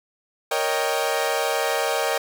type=chord; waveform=sawtooth; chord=Eb dominant seventh; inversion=second; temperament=equal; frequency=466.2 / 554.4 / 622.3 / 784 Hz; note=Bb4 / Db5 / Eb5 / G5; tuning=0 / 0 / 0 / 0 cents; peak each=-23 dBFS; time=0.51-2.18 s; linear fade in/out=5 ms; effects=none